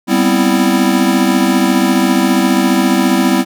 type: chord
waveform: square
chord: C major seventh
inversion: second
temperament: equal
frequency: 196 / 246.9 / 261.6 / 329.6 Hz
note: G3 / B3 / C4 / E4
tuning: 0 / 0 / 0 / 0 cents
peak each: -16 dBFS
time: 0.07-3.45 s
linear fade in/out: 50 ms
effects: none